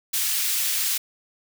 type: high-pass noise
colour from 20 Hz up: white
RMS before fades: -24 dBFS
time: 0.13-0.98 s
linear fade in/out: 10 ms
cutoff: 2100 Hz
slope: 12 dB/octave
effects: none